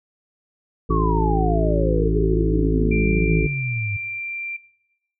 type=harmonic tone; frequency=54 Hz; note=A1; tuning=32 cents flat; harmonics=1 / 2 / 3 / 5 / 6 / 7 / 8; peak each=-20 / -28 / -24 / -28 / -27 / -26 / -27 dBFS; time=0.89-3.47 s; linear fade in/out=10 ms
type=exponential sweep; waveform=sine; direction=down; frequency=1147 to 98 Hz; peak=-23 dBFS; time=0.9-3.97 s; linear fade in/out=10 ms
type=tone; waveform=sine; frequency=2364 Hz; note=D7; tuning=11 cents sharp; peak=-25 dBFS; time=2.91-4.57 s; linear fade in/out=10 ms
effects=noise-tail reverb RT60 1.0 s tail -22 dB re dry